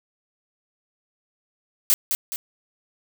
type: noise with echo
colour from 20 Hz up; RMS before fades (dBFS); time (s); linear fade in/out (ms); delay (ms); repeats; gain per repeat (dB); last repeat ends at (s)
blue; -17; 1.9-1.94; 0; 210; 2; -6; 2.36
effects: none